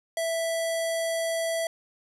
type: tone with low-pass filter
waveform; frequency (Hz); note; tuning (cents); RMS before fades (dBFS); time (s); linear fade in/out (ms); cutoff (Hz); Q
square; 659.3; E5; 0; -28; 0.17-1.67; 2; 11000; 2
effects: none